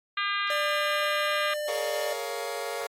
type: harmonic tone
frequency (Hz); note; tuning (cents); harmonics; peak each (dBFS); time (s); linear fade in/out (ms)
402.6; G4; +46; 3 / 4 / 5 / 6 / 7 / 8 / 9 / 10; -30 / -32 / -34 / -36 / -37 / -38 / -39 / -40; 0.17-1.54; 5
type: tone with pitch glide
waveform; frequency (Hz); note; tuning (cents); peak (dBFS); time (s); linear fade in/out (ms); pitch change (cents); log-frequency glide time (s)
square; 592 to 597.8; D5 to D5; +14 to +31; -30; 0.5-2.13; 2; +17; 0.69-1.47
type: chord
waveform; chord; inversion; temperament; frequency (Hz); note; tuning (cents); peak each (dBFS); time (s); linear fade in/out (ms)
sawtooth; Bb minor seventh; third; just; 419.5 / 466.2 / 559.4 / 699.2; Ab4 / Bb4 / Db5 / F5; +17 / 0 / +16 / +2; -34 / -32 / -32 / -33; 1.68-2.87; 5
effects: AAC 48 kbps